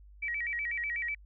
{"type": "tone with vibrato", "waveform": "sine", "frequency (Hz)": 2093, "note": "C7", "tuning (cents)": 0, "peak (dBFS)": -31, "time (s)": [0.22, 1.15], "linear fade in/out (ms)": 10, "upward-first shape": "square", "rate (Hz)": 8.1, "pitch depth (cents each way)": 170, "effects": ["added 50 Hz sine -51 dBFS peak until 1.25 s"]}